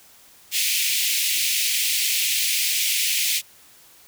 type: high-pass noise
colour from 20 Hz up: pink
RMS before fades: -22 dBFS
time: 0.51-3.42 s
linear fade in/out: 50 ms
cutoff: 2200 Hz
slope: 48 dB/octave
effects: white hiss -51 dBFS RMS until 4.07 s